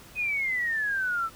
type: exponential sweep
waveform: sine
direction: down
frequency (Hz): 2528 to 1306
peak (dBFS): -25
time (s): 0.15-1.3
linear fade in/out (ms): 50
effects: pink hiss -50 dBFS RMS until 1.35 s